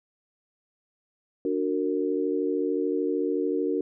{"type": "chord", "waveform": "sine", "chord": "D augmented", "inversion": "none", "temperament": "just", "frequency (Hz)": [293.7, 367.1, 458.9], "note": ["D4", "F#4", "A#4"], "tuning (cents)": [0, -14, -27], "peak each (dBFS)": -28, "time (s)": [1.45, 3.81], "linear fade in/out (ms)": 2, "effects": []}